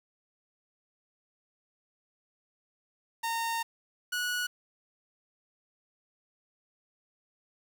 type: tone pair in turn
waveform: sawtooth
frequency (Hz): 918 / 1465.3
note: A#5 / F#6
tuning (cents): -27 / -17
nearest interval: minor sixth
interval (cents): 810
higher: second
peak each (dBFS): -26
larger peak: neither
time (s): 3.23-3.63 / 4.12-4.47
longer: first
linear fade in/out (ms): 10
effects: 9-bit